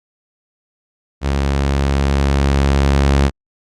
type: tone with level ramp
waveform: sawtooth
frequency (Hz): 69.3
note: C#2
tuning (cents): 0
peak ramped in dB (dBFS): -11 to -6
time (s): 1.21-3.31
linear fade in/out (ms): 50
effects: low-pass 7000 Hz 12 dB/octave + Opus 48 kbps